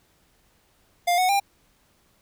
square tone with pitch steps, 702 / 737 / 798 Hz, F5 / F#5 / G5, +9 / -7 / +31 cents, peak -19 dBFS, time 1.07-1.4 s, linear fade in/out 10 ms, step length 110 ms, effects pink hiss -63 dBFS RMS until 2.21 s

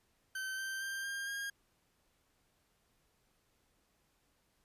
40% pulse tone with pitch steps, 1542 / 1561.7 / 1581.7 / 1601.9 / 1622.4 Hz, G6 / G6 / G6 / G6 / G#6, -29 / -7 / +15 / +37 / -41 cents, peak -37 dBFS, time 0.35-1.5 s, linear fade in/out 5 ms, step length 230 ms, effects pink hiss -75 dBFS RMS until 4.64 s + resampled to 32000 Hz

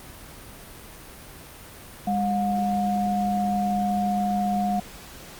sine tone pair together, 202 / 719 Hz, G#3 / F#5, -48 / -50 cents, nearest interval octave + minor seventh, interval 2198 cents, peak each -24 dBFS, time 2.07-4.8 s, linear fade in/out 5 ms, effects pink hiss -43 dBFS RMS until 5.39 s + Opus 32 kbps

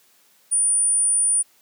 sine tone, 9397 Hz, D9, in tune, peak -16 dBFS, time 0.51-1.43 s, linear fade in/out 20 ms, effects white hiss -58 dBFS RMS until 1.61 s + high-pass 150 Hz 12 dB/octave

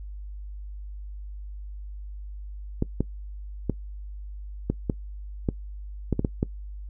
clicks, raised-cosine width 3 ms, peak -10 dBFS, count 10, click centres 2.824 / 3.006 / 3.697 / 4.7 / 4.898 / 5.488 / 6.127 / 6.194 / 6.248 / 6.429 s, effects noise-tail reverb RT60 0.1 s tail -21 dB re dry + added 50 Hz sine -35 dBFS peak until 6.89 s

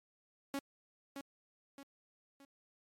sawtooth tone with echo, 277.2 Hz, C#4, in tune, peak -32 dBFS, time 0.54-0.59 s, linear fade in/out 2 ms, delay 620 ms, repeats 3, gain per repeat -7 dB, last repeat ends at 2.45 s, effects MP3 64 kbps

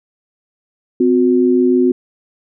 sine tone pair together, 256.3 / 362.9 Hz, C4 / F#4, -36 / -34 cents, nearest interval tritone, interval 602 cents, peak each -12 dBFS, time 1-1.92 s, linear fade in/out 5 ms, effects none

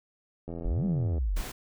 click train, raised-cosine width 2 ms, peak -25 dBFS, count 60, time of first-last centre 0.48-1.181 s, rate 84.2 Hz
sine exponential two-way sweep, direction up then down, 34.65 to 207.6 to 34.65 Hz, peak -25 dBFS, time 0.65-1.41 s, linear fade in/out 0 ms, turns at 0.85 s
pink noise, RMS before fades -39 dBFS, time 1.36-1.52 s, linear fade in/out 10 ms
effects none

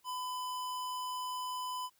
square tone, 1005 Hz, B5, 30 cents sharp, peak -37 dBFS, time 0.04-1.9 s, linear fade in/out 50 ms, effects white hiss -71 dBFS RMS until 1.99 s

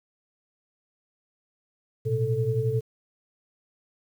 sine tone cluster, 113.9 / 125.1 / 440.8 Hz, A#2 / B2 / A4, -40 / +23 / +3 cents, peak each -28 / -26 / -27 dBFS, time 2.05-2.81 s, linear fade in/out 20 ms, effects 9-bit

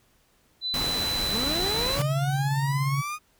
sine tone, 4000 Hz, B7, 21 cents sharp, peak -26 dBFS, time 0.61-1.99 s, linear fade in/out 50 ms
pink noise, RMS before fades -31 dBFS, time 0.74-2.02 s, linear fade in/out 0 ms
30% pulse linear sweep, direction up, 187.3 to 1244.5 Hz, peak -27 dBFS, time 1.3-3.19 s, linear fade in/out 50 ms
sine tone with tremolo, 138.59 Hz, C#3, in tune, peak -21 dBFS, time 1.98-3.02 s, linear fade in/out 20 ms, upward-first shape sine, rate 17 Hz, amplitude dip 45%
effects pink hiss -64 dBFS RMS until 3.39 s

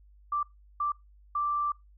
sine tone bursts at uneven times, 1174 Hz, D6, 1 cent flat, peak -26 dBFS, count 3, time 0.32-0.43 / 0.8-0.92 / 1.35-1.72 s, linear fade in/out 5 ms, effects noise-tail reverb RT60 0.2 s tail -23 dB re dry + added 50 Hz sine -54 dBFS peak until 1.97 s

